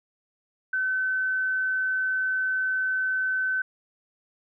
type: tone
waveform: sine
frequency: 1523 Hz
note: F#6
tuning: 50 cents sharp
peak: -23 dBFS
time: 0.73-3.62 s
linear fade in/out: 5 ms
effects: none